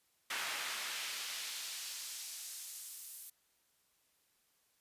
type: noise with high-pass filter sweep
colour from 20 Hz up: brown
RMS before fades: -43 dBFS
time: 0.3-3.3 s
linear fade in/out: 5 ms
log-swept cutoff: 1600 to 11000 Hz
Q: 0.87
effects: white hiss -75 dBFS RMS until 4.8 s + resampled to 32000 Hz